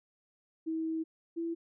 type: tone pair in turn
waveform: sine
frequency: 322 / 333.7 Hz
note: E4 / E4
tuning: -41 / +21 cents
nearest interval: minor second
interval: 62 cents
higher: second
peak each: -31 / -32 dBFS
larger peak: first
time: 0.66-1.04 / 1.36-1.55 s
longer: first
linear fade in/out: 20 ms
effects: none